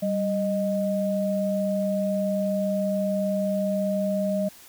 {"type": "tone pair together", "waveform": "sine", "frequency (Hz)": [194.7, 618.1], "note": ["G3", "D#5"], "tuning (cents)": [-12, -12], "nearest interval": "octave + minor sixth", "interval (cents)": 2000, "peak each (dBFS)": -25, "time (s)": [0.02, 4.49], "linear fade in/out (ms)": 10, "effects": ["white hiss -49 dBFS RMS until 4.68 s"]}